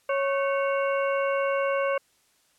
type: harmonic tone with a mistuned harmonic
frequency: 552 Hz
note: C#5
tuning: 7 cents flat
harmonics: 1 / 2 / 3 / 4 / 5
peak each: -24 / -30 / -34 / -36 / -38 dBFS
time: 0.09-1.98 s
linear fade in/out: 5 ms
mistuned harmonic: 3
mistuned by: -140 cents
effects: white hiss -65 dBFS RMS until 2.58 s + low-pass 11000 Hz 12 dB/octave